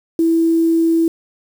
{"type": "tone with quantisation", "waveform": "sine", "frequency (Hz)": 329.6, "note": "E4", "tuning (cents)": 0, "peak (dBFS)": -11, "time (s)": [0.19, 1.08], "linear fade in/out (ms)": 2, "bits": 6, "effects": []}